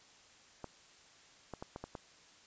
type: clicks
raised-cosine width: 1 ms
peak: -28 dBFS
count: 6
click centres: 0.643 / 1.537 / 1.625 / 1.761 / 1.84 / 1.952 s
effects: white hiss -61 dBFS RMS until 2.46 s + resampled to 16000 Hz